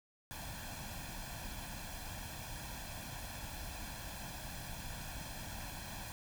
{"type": "noise with comb filter", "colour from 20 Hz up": "pink", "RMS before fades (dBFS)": -45, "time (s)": [0.31, 6.12], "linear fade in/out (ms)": 0, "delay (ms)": 1.2, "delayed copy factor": 0.7, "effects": []}